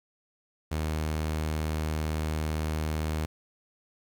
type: tone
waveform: sawtooth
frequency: 77.78 Hz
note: D#2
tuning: in tune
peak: -24 dBFS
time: 0.71-3.26 s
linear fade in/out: 10 ms
effects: 9-bit